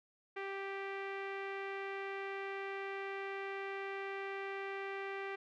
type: tone with low-pass filter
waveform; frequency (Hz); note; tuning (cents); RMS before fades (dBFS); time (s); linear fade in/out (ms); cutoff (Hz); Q
sawtooth; 392; G4; 0; -42; 0.36-5.36; 10; 2200; 2.8
effects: none